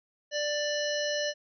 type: harmonic tone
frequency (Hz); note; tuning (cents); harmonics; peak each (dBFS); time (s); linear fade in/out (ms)
590; D5; +8; 1 / 3 / 5 / 7 / 9 / 10; -30 / -35 / -37 / -38 / -40 / -40; 0.31-1.34; 50
effects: none